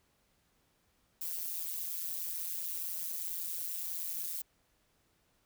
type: noise with amplitude modulation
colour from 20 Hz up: violet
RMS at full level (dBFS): -34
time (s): 1.21-4.42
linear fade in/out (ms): 5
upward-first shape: sine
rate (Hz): 170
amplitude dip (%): 100
effects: pink hiss -73 dBFS RMS until 5.45 s